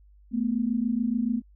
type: tone pair together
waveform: sine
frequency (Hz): 220 / 247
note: A3 / B3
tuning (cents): 0 / 0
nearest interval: major second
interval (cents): 200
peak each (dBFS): -26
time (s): 0.31-1.42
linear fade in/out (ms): 50
effects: added 50 Hz sine -52 dBFS peak until 1.55 s